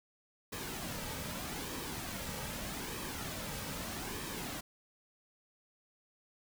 pink noise with flanger, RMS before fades -41 dBFS, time 0.52-4.61 s, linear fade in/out 10 ms, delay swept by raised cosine 1.4 to 2.9 ms, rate 0.81 Hz, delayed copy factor -0.5, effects none

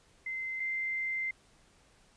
sine tone pair in turn, 2070 / 2083 Hz, C7 / C7, -19 / -8 cents, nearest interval unison, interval 11 cents, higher second, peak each -34 / -31 dBFS, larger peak second, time 0.26-0.6 / 0.6-1.31 s, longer second, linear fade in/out 5 ms, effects pink hiss -64 dBFS RMS until 2.16 s + resampled to 22050 Hz

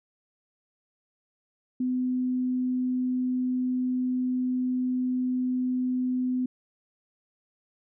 sine tone, 253 Hz, B3, 42 cents sharp, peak -24 dBFS, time 1.8-6.46 s, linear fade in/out 5 ms, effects none

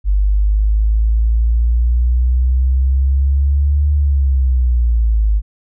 sine exponential two-way sweep, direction up then down, 49 to 73.42 to 51.1 Hz, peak -10 dBFS, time 0.04-5.42 s, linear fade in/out 50 ms, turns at 3.93 s, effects none

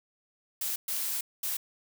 blue noise bursts at uneven times, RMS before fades -32 dBFS, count 3, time 0.61-0.76 / 0.88-1.21 / 1.43-1.57 s, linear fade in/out 5 ms, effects none

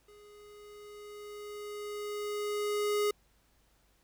square tone with level ramp, 415.4 Hz, G#4, in tune, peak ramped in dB -55 to -27 dBFS, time 0.08-3.11 s, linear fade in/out 5 ms, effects added 50 Hz sine -70 dBFS peak until 4.03 s + pink hiss -70 dBFS RMS until 4.03 s

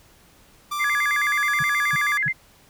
45% pulse tone, 1178 Hz, D6, 5 cents sharp, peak -25 dBFS, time 0.71-2.18 s, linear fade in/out 10 ms
sine tone with vibrato, 1870 Hz, A#6, 5 cents sharp, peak -20 dBFS, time 0.79-2.33 s, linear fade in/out 20 ms, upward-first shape square, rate 9.4 Hz, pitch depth 190 cents each way
sine tone bursts, 146.7 Hz, D3, 2 cents flat, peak -26 dBFS, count 3, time 1.6-2.287 s, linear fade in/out 5 ms, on 29 ms, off 300 ms
effects pink hiss -54 dBFS RMS until 2.69 s

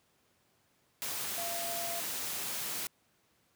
sine tone in noise, 684 Hz, F5, 36 cents flat, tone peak -39 dBFS, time 1.38-2 s, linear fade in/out 0 ms, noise white, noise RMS -37 dBFS, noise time 1.02-2.87 s, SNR -5 dB, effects pink hiss -71 dBFS RMS until 3.55 s + high-pass 100 Hz 12 dB/octave

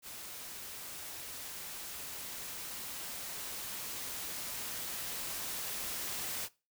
white noise with level ramp, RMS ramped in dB -46 to -38 dBFS, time 0.02-6.49 s, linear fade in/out 50 ms, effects noise-tail reverb RT60 0.3 s tail -21 dB re dry

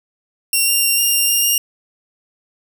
5% pulse tone with pitch steps, 2748 / 2785 / 2765 / 2806 / 2788 / 2805 / 2824 Hz, F7 / F7 / F7 / F7 / F7 / F7 / F7, -29 / -5 / -18 / +8 / -4 / +7 / +19 cents, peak -5 dBFS, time 0.53-1.58 s, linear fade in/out 2 ms, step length 150 ms, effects none

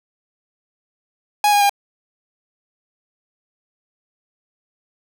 45% pulse tone with pitch steps, 830.6 / 818.7 / 807 Hz, G#5 / G#5 / G#5, 0 / -25 / -50 cents, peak -12 dBFS, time 1.44-1.695 s, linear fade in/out 2 ms, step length 85 ms, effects none

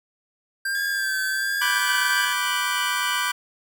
square tone with vibrato, 1578 Hz, G6, 11 cents sharp, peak -24 dBFS, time 0.65-2.25 s, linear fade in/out 5 ms, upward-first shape sine, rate 1.3 Hz, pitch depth 43 cents each way
35% pulse tone, 1700 Hz, G#6, 40 cents sharp, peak -29 dBFS, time 0.75-2.33 s, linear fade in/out 2 ms
25% pulse chord, G major seventh, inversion first, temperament equal with one note detuned, 987.8 / 1169.2 / 1480 / 1568 Hz, B5 / D6 / F#6 / G6, 0 / -8 / 0 / 0 cents, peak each -24 dBFS, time 1.61-3.32 s, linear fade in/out 10 ms
effects none

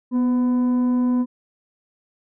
sine tone with frequency modulation, 246.9 Hz, B3, in tune, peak -15 dBFS, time 0.11-1.26 s, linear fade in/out 50 ms, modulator 756 Hz, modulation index 0.22, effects tanh soft clip ceiling -13 dBFS

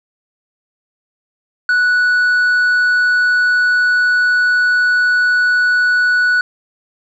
triangle tone with tanh clipping, 1476 Hz, F#6, 5 cents flat, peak -11 dBFS, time 1.69-6.41 s, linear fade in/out 2 ms, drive 8 dB, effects none

